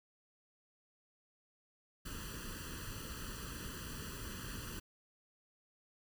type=noise with comb filter; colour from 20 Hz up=pink; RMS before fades=-45 dBFS; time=2.05-4.8 s; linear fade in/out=10 ms; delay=0.67 ms; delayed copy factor=+1; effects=none